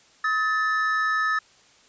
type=tone pair together; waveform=triangle; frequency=1275.1 / 1760 Hz; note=D#6 / A6; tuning=+42 / 0 cents; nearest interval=tritone; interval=558 cents; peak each=-22 dBFS; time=0.24-1.39 s; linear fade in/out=5 ms; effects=white hiss -56 dBFS RMS until 1.88 s + resampled to 16000 Hz